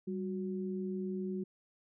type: tone pair together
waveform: sine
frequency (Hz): 194.31 / 366.8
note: G3 / F#4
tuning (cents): -15 / -15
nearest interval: major seventh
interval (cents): 1100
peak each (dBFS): -36 / -39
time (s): 0.07-1.44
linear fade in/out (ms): 10
effects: none